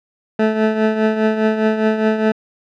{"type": "tone with tremolo", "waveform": "20% pulse", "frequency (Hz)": 217.9, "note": "A3", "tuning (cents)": -17, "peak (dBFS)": -6, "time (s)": [0.39, 2.32], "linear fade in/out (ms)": 5, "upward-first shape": "triangle", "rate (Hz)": 4.9, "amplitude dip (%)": 65, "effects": ["low-pass 2000 Hz 12 dB/octave"]}